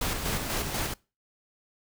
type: noise with tremolo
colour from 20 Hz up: pink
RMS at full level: -29 dBFS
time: 0.01-0.94 s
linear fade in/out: 5 ms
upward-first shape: square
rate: 4.1 Hz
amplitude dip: 40%
effects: noise-tail reverb RT60 0.3 s tail -23 dB re dry

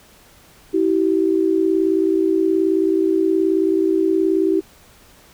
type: tone pair together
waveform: sine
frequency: 324.2 / 383 Hz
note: E4 / G4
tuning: -29 / -40 cents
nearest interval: minor third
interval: 289 cents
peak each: -17 dBFS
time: 0.73-4.61 s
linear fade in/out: 20 ms
effects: pink hiss -49 dBFS RMS until 5.33 s

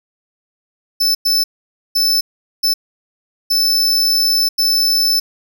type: tone bursts at uneven times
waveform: 45% pulse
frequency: 5274 Hz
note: E8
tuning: in tune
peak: -12 dBFS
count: 6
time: 1-1.15 / 1.25-1.44 / 1.95-2.21 / 2.63-2.74 / 3.5-4.49 / 4.58-5.2 s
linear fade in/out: 10 ms
effects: none

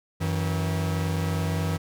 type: tone pair together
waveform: 45% pulse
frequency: 92.5 / 161.56 Hz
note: F#2 / E3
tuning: 0 / -35 cents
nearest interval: minor seventh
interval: 965 cents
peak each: -27 dBFS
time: 0.2-1.78 s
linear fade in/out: 20 ms
effects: none

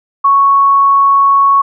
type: tone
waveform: sine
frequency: 1108.7 Hz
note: C#6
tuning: in tune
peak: -5 dBFS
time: 0.24-1.62 s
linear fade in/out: 10 ms
effects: none

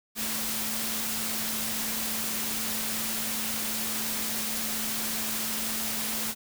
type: tone in noise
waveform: sine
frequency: 220 Hz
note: A3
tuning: in tune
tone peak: -39 dBFS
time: 0.15-6.35 s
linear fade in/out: 50 ms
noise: white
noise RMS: -31 dBFS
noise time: 0.15-6.35 s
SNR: -11 dB
effects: none

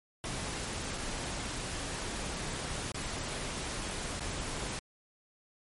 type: noise with dropouts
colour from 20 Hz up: pink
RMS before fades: -37 dBFS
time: 0.24-4.79 s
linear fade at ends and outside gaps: 0 ms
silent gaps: 0.977-0.982 / 2.918-2.945 / 4.195-4.207 s
effects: MP3 48 kbps

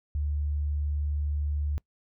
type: tone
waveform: sine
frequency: 73.42 Hz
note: D2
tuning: in tune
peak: -26 dBFS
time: 0.15-1.78 s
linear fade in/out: 0 ms
effects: noise-tail reverb RT60 0.1 s tail -24 dB re dry

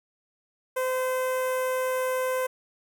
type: tone with notch filter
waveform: sawtooth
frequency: 514 Hz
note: C5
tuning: 31 cents flat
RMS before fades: -27 dBFS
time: 0.76-2.47 s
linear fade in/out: 10 ms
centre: 4300 Hz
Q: 0.63
effects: none

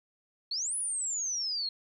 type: exponential two-way sweep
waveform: sine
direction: up then down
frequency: 4187 to 10240 to 4187 Hz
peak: -30 dBFS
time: 0.51-1.69 s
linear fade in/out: 5 ms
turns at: 0.76 s
effects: 12-bit

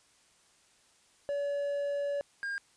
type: tone pair in turn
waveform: triangle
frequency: 570 / 1612.2 Hz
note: C#5 / G6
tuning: +48 / +48 cents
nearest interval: octave + tritone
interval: 1800 cents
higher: second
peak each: -28 / -31 dBFS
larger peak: first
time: 1.29-2.21 / 2.43-2.58 s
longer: first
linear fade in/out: 0 ms
effects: white hiss -65 dBFS RMS until 2.76 s + resampled to 22050 Hz

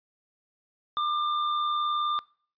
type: tone with amplitude modulation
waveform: square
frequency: 1196 Hz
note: D6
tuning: 31 cents sharp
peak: -24 dBFS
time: 0.97-2.19 s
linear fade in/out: 0 ms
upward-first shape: sine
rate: 79.6 Hz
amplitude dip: 35%
effects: noise-tail reverb RT60 0.5 s tail -24 dB re dry + resampled to 11025 Hz

